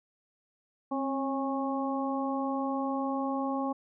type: harmonic tone with a mistuned harmonic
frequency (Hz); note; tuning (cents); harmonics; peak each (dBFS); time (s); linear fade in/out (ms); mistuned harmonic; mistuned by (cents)
273.7; C#4; -22; 1 / 2 / 3 / 4; -31 / -36 / -35 / -37; 0.91-3.73; 10; 1; -41
effects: none